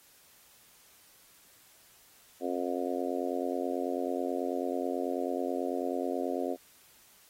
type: harmonic tone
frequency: 89.2 Hz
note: F2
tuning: 37 cents sharp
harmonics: 3 / 4 / 5 / 6 / 7 / 8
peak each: -35 / -36 / -37 / -38 / -38 / -39 dBFS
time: 2.4-6.57 s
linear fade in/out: 50 ms
effects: white hiss -60 dBFS RMS until 7.29 s + AAC 48 kbps